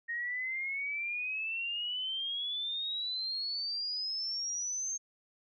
sine exponential sweep, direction up, 1856 to 6420 Hz, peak -33 dBFS, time 0.08-4.98 s, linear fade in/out 20 ms, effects none

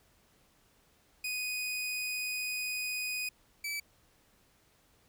sawtooth tone pair in turn, 2489 / 2305 Hz, D#7 / D7, 0 / -33 cents, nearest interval minor second, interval 133 cents, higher first, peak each -30 / -31 dBFS, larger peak first, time 1.24-3.29 / 3.64-3.8 s, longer first, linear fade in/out 5 ms, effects pink hiss -67 dBFS RMS until 5.08 s

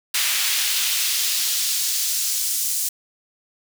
pink noise with high-pass filter sweep, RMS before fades -22 dBFS, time 0.14-2.89 s, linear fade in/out 5 ms, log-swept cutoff 2300 to 7100 Hz, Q 1, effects none

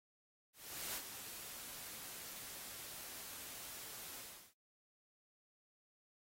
white noise with ADSR envelope, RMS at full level -42 dBFS, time 0.53-4.54 s, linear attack 420 ms, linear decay 56 ms, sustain -8 dB, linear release 360 ms, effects AAC 48 kbps

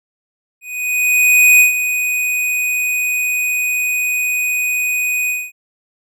square tone with ADSR envelope, 2489 Hz, D#7, in tune, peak -6 dBFS, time 0.61-5.52 s, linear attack 990 ms, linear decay 120 ms, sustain -10 dB, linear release 230 ms, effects none

